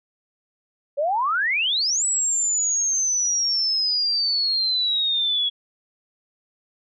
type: exponential two-way sweep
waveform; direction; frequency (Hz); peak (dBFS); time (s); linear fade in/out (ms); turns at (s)
sine; up then down; 544 to 7902 to 3340; -19; 0.97-5.5; 20; 2.05
effects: none